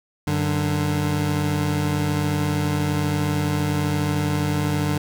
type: tone pair together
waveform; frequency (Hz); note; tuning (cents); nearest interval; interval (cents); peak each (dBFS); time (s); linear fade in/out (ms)
25% pulse; 94.77 / 148.4; F#2 / D3; +42 / +18; minor sixth; 776; -21 / -18; 0.27-4.98; 5
effects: none